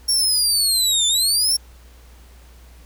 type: linear two-way sweep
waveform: 25% pulse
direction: down then up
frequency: 5540 to 3500 to 5540 Hz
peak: -11 dBFS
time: 0.08-1.57 s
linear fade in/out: 10 ms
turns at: 1.07 s
effects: added 60 Hz sine -43 dBFS peak until 2.85 s + pink hiss -52 dBFS RMS until 2.85 s